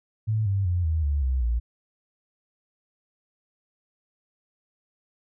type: tone with pitch steps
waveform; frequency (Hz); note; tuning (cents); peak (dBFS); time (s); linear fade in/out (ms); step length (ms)
sine; 109 / 98.24 / 88.54 / 79.79 / 71.91 / 64.81 / 58.41; A2 / G2 / F2 / D#2 / D2 / C2 / A#1; -16 / +4 / +24 / +44 / -36 / -16 / +4; -21; 0.27-1.6; 20; 190
effects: none